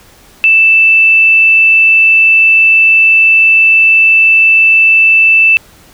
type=tone; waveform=sine; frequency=2647 Hz; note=E7; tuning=7 cents sharp; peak=-3 dBFS; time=0.44-5.57 s; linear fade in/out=0 ms; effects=pink hiss -41 dBFS RMS until 5.93 s